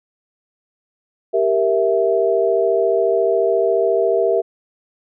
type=chord; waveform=sine; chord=E diminished; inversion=first; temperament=equal; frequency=392 / 466.2 / 659.3 Hz; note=G4 / Bb4 / E5; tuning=0 / 0 / 0 cents; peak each=-18 dBFS; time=1.33-4.42 s; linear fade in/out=20 ms; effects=none